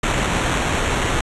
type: noise with sample-and-hold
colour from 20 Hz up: pink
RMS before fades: -20 dBFS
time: 0.03-1.21 s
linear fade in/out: 5 ms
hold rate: 4900 Hz
effects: resampled to 24000 Hz